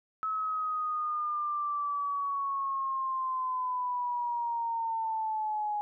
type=linear sweep; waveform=sine; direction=down; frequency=1294 to 830.6 Hz; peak=-29 dBFS; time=0.23-5.81 s; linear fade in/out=0 ms; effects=none